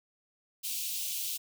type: high-pass noise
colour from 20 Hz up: white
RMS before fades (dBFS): -35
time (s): 0.63-1.38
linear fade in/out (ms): 20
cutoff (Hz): 2600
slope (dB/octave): 48
effects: none